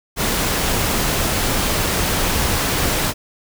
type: noise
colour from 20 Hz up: pink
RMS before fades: -19 dBFS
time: 0.16-3.14 s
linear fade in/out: 50 ms
effects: none